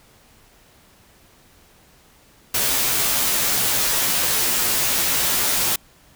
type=noise with comb filter; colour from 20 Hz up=white; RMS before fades=-20 dBFS; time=2.54-5.76 s; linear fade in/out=5 ms; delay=13 ms; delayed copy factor=-0.9; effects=pink hiss -53 dBFS RMS until 6.15 s